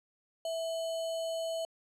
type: tone with sample-and-hold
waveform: sine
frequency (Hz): 657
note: E5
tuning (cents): -6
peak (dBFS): -32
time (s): 0.45-1.65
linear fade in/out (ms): 2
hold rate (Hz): 3675
effects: low-pass 10000 Hz 12 dB/octave